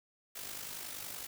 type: noise with amplitude modulation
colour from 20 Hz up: white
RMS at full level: -41 dBFS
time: 0.35-1.27 s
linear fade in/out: 10 ms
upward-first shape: sine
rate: 50.6 Hz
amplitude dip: 55%
effects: none